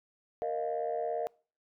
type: chord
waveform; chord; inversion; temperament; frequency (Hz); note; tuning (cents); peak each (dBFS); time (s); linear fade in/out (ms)
sine; Bb suspended fourth; none; just; 466.2 / 621.6 / 699.2; Bb4 / Eb5 / F5; 0 / -2 / +2; -34; 0.42-1.27; 0
effects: noise-tail reverb RT60 0.4 s tail -26 dB re dry + tanh soft clip ceiling -24 dBFS